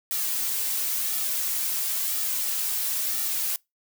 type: noise with flanger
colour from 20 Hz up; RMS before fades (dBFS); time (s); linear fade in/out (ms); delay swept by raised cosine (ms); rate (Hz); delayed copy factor
blue; -27; 0.11-3.56; 0; 1.9 to 3.6; 0.97; -0.55
effects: noise-tail reverb RT60 0.2 s tail -25 dB re dry